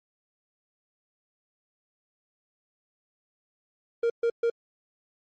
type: tone bursts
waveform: triangle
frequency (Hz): 466.2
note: A#4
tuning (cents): 0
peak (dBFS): -19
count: 3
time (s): 4.03-4.5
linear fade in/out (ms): 5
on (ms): 70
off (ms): 130
effects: MP3 32 kbps